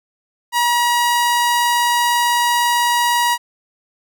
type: tone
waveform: sawtooth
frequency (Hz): 958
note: A#5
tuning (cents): +47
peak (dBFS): -10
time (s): 0.52-3.38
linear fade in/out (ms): 50
effects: none